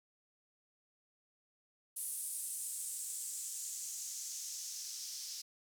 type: noise with band-pass filter sweep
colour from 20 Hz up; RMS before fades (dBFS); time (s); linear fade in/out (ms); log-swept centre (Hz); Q
blue; -43; 1.96-5.42; 10; 10000 to 5200; 2.9
effects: none